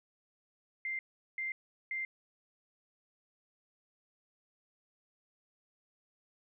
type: tone bursts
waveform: sine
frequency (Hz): 2093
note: C7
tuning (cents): 0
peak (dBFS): -34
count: 3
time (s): 0.85-2.05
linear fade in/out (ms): 2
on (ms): 140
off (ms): 390
effects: none